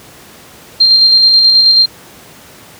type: tone with tremolo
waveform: sine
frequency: 4181 Hz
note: C8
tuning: 2 cents flat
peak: -3 dBFS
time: 0.8-1.86 s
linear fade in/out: 10 ms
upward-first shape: square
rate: 9.3 Hz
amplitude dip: 25%
effects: pink hiss -37 dBFS RMS until 2.79 s + high-pass 100 Hz 12 dB/octave